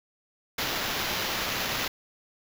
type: noise with sample-and-hold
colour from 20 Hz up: white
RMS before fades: -30 dBFS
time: 0.58-1.88 s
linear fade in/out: 5 ms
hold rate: 8820 Hz
effects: none